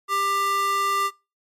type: tone with high-pass filter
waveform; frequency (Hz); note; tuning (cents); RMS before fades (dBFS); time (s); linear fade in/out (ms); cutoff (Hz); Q
square; 396.1; G4; +18; -22; 0.08-1.11; 50; 980; 6.7
effects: noise-tail reverb RT60 0.3 s tail -26 dB re dry + MP3 64 kbps